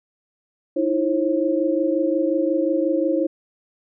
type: tone cluster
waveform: sine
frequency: 310.6 / 336.2 / 538 Hz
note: D#4 / E4 / C5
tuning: -3 / +34 / +48 cents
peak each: -22 dBFS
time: 0.76-3.27 s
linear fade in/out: 10 ms
effects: none